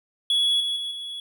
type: tone with level steps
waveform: triangle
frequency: 3372 Hz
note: G#7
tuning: 26 cents sharp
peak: -17 / -22 / -26 / -30 dBFS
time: 0.3-1.2 s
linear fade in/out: 2 ms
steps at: 0.6 / 0.76 / 0.91 s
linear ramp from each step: 5 ms
effects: none